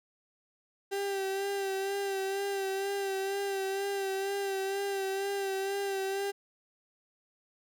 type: tone with vibrato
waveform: 35% pulse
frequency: 392 Hz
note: G4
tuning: in tune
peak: -29 dBFS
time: 0.91-6.32 s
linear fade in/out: 20 ms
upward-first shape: sine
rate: 2.1 Hz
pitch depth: 33 cents each way
effects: none

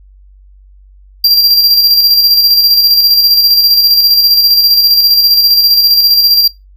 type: tone with tremolo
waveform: square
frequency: 4744 Hz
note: D8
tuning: 17 cents sharp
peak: -4 dBFS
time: 1.24-6.48 s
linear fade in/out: 5 ms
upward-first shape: square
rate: 15 Hz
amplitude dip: 35%
effects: noise-tail reverb RT60 0.2 s tail -24 dB re dry + added 48 Hz sine -37 dBFS peak until 6.76 s

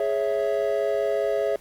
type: chord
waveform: triangle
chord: C# minor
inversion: second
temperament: equal with one note detuned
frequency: 417.7 / 554.4 / 659.3 Hz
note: G#4 / C#5 / E5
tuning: +10 / 0 / 0 cents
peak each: -24 dBFS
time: 0-1.56 s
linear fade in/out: 2 ms
effects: pink hiss -53 dBFS RMS until 1.6 s + Opus 32 kbps

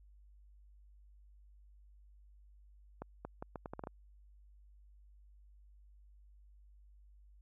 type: accelerating click train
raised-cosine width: 1 ms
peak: -28 dBFS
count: 9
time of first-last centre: 3.02-3.872 s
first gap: 230 ms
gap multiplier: 0.76
effects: added 50 Hz sine -58 dBFS peak until 7.41 s

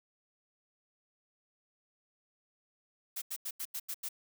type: noise bursts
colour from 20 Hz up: blue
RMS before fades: -38 dBFS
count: 7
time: 3.16-4.089 s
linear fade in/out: 10 ms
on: 59 ms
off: 86 ms
effects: none

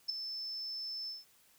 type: tone with ADSR envelope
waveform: sine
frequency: 5274 Hz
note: E8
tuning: in tune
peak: -28 dBFS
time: 0.08-1.25 s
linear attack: 17 ms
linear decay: 6 ms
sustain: -10 dB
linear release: 170 ms
effects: white hiss -66 dBFS RMS until 1.58 s

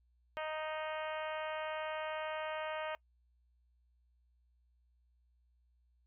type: harmonic tone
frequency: 311.1 Hz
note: D#4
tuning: in tune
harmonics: 2 / 3 / 4 / 5 / 6 / 7 / 8 / 9 / 10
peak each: -40 / -44 / -46 / -48 / -50 / -51 / -52 / -53 / -54 dBFS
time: 0.37-2.95 s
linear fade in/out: 0 ms
effects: noise-tail reverb RT60 0.1 s tail -23 dB re dry + added 60 Hz sine -69 dBFS peak until 6.06 s

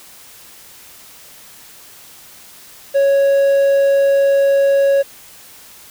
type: tone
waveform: triangle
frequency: 554 Hz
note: C#5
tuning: 1 cent flat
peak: -8 dBFS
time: 2.94-5.03 s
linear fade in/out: 20 ms
effects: white hiss -41 dBFS RMS until 5.9 s

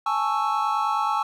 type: chord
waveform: triangle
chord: A major seventh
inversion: third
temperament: equal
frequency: 830.6 / 880 / 1108.7 / 1318.5 Hz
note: G#5 / A5 / C#6 / E6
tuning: 0 / 0 / 0 / 0 cents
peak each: -25 dBFS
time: 0.06-1.23 s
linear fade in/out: 5 ms
effects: none

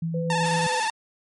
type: tone with tremolo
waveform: sine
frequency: 164.81 Hz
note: E3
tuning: in tune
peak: -23 dBFS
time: 0.02-0.67 s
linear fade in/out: 5 ms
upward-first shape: triangle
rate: 8 Hz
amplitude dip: 35%
type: tone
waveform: sine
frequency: 504 Hz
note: B4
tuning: 35 cents sharp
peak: -28 dBFS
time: 0.14-0.8 s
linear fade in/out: 5 ms
type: tone with vibrato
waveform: sawtooth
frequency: 888 Hz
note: A5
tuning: 16 cents sharp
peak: -19 dBFS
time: 0.3-0.9 s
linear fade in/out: 2 ms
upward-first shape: square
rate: 19 Hz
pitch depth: 43 cents each way
type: high-pass noise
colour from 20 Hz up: white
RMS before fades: -34 dBFS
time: 0.44-0.88 s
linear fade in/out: 2 ms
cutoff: 170 Hz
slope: 48 dB/octave
effects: low-pass 10000 Hz 12 dB/octave + MP3 48 kbps

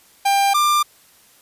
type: tone pair in turn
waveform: 45% pulse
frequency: 795 / 1191.2 Hz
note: G5 / D6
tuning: +24 / +24 cents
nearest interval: perfect fifth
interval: 700 cents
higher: second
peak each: -14 dBFS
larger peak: neither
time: 0.25-0.54 / 0.54-0.83 s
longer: neither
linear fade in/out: 10 ms
effects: white hiss -52 dBFS RMS until 1.41 s + resampled to 32000 Hz

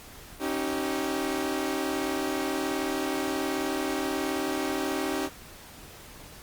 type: tone cluster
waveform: sawtooth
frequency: 273.6 / 312.3 / 385.6 Hz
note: C#4 / D#4 / G4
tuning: -23 / +7 / -28 cents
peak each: -28 dBFS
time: 0.39-5.3 s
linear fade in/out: 50 ms
effects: pink hiss -47 dBFS RMS until 6.42 s + Opus 48 kbps

